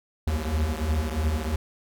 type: tone cluster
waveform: square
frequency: 65.2 / 76.2 / 79.2 Hz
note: C2 / D#2 / D#2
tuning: -5 / -36 / +31 cents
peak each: -33 / -28 / -28 dBFS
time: 0.27-1.56 s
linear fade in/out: 5 ms
effects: none